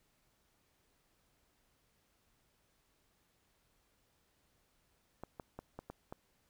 clicks, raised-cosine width 1 ms, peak -30 dBFS, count 6, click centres 5.236 / 5.398 / 5.59 / 5.79 / 5.9 / 6.125 s, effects pink hiss -75 dBFS RMS until 6.49 s

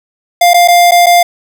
square tone with dropouts, 700 Hz, F5, 4 cents sharp, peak -4 dBFS, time 0.41-1.23 s, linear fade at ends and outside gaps 5 ms, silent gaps 0.535-0.542 / 0.677-0.683 / 0.911-0.918 / 1.061-1.066 s, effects none

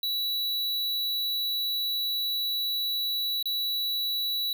square tone with dropouts, 3931 Hz, B7, 9 cents flat, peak -27 dBFS, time 0.03-4.53 s, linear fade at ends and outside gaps 2 ms, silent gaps 3.427-3.456 s, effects none

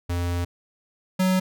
square tone pair in turn, 87.31 / 186.02 Hz, F2 / F#3, 0 / +10 cents, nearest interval octave + minor second, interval 1310 cents, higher second, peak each -24 / -19 dBFS, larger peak second, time 0.09-0.45 / 1.19-1.4 s, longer first, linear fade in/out 10 ms, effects none

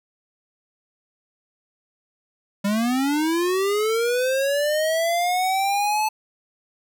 square linear sweep, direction up, 196 to 872 Hz, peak -20 dBFS, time 2.64-6.09 s, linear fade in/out 10 ms, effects none

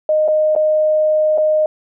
sine tone with dropouts, 617 Hz, D#5, 15 cents flat, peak -11 dBFS, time 0.09-1.66 s, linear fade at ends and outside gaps 2 ms, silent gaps 0.279-0.284 / 0.552-0.562 / 1.377-1.382 s, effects none

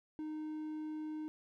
triangle tone, 308.6 Hz, D#4, 14 cents flat, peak -37 dBFS, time 0.19-1.28 s, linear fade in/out 0 ms, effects none

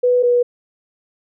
sine tone pair in turn, 493.9 / 486.3 Hz, B4 / B4, 0 / -27 cents, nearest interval unison, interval 27 cents, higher first, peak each -11 dBFS, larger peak neither, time 0.03-0.23 / 0.23-0.43 s, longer neither, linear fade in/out 10 ms, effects none

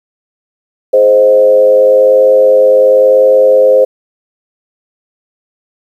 sine tone with frequency modulation, 523.3 Hz, C5, in tune, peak -3 dBFS, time 0.93-3.85 s, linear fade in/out 10 ms, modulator 101 Hz, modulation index 0.66, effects 7-bit

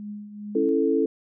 sine tone with tremolo, 207.7 Hz, G#3, in tune, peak -31 dBFS, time 0-0.69 s, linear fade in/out 0 ms, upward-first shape triangle, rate 2.5 Hz, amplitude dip 65%
sine chord, A major, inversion first, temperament just, 275 / 330 / 440 Hz, C#4 / E4 / A4, -14 / +2 / 0 cents, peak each -24 / -24 / -22 dBFS, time 0.55-1.06 s, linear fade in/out 5 ms
effects none

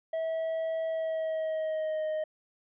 triangle tone with pitch glide, 648 to 621.6 Hz, E5 to D#5, -30 to -2 cents, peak -27 dBFS, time 0.13-2.24 s, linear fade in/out 5 ms, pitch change -72 cents, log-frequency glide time 0.88-2.05 s, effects resampled to 8000 Hz

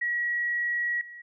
sine tone with level steps, 1916 Hz, A#6, 47 cents sharp, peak -25 / -41 dBFS, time 0.01-1.22 s, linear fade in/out 10 ms, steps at 1.01 s, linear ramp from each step 2 ms, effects none

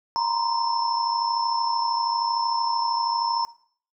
sine tone cluster, 933 / 966 / 1034 / 5320 Hz, A#5 / B5 / C6 / E8, +1 / -39 / -21 / +15 cents, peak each -23 / -31 / -29 / -30 dBFS, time 0.16-3.45 s, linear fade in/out 0 ms, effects noise-tail reverb RT60 0.5 s tail -17 dB re dry

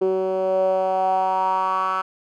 10% pulse tone with band-pass filter sweep, 188.3 Hz, F#3, 31 cents sharp, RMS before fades -21 dBFS, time 0.01-2.02 s, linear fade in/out 10 ms, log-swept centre 390 to 1300 Hz, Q 5.1, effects none

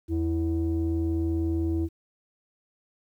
sine tone pair together, 82.1 / 328.4 Hz, E2 / E4, -6 / -6 cents, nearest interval 2 octaves, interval 2400 cents, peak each -25 dBFS, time 0.08-1.89 s, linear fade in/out 50 ms, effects tanh soft clip ceiling -19 dBFS + 10-bit

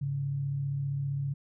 sine tone pair together, 104.77 / 140 Hz, G#2 / C#3, +16 / +18 cents, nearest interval perfect fourth, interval 502 cents, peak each -40 / -29 dBFS, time 0.01-1.34 s, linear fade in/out 10 ms, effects none

